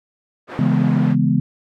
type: band-pass noise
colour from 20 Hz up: pink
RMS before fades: -32 dBFS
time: 0.47-1.16 s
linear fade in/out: 50 ms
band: 300 to 1600 Hz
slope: 12 dB/octave
type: chord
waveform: sine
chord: C# minor seventh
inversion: none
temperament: equal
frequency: 138.59 / 164.81 / 207.7 / 246.9 Hz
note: C#3 / E3 / G#3 / B3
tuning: 0 / 0 / 0 / 0 cents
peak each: -19 dBFS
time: 0.59-1.4 s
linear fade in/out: 2 ms
effects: none